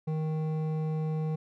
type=tone with hard clipping; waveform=triangle; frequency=156.5 Hz; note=D#3; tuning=10 cents sharp; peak=-30 dBFS; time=0.07-1.36 s; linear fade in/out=10 ms; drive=14 dB; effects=none